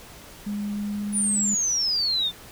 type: tone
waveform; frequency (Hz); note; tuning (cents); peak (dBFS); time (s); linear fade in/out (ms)
sine; 205.9; G#3; -15; -26; 0.46-1.55; 10
type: exponential sweep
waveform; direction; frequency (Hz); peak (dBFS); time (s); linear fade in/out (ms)
sine; down; 9860 to 3520; -21; 1.12-2.32; 50
effects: pink hiss -45 dBFS RMS until 2.51 s